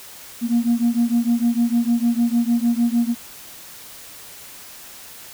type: beating tone pair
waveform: sine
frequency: 233.1 / 239.7 Hz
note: A#3 / A#3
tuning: 0 / +48 cents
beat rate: 6.6 Hz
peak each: -17 / -18 dBFS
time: 0.41-3.15 s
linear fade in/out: 50 ms
effects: tanh soft clip ceiling -11 dBFS + white hiss -40 dBFS RMS until 5.33 s